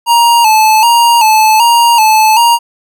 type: tone with vibrato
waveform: square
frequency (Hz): 904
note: A5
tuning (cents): +47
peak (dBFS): -5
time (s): 0.06-2.59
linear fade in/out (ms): 50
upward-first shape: square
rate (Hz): 1.3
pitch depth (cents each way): 68
effects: none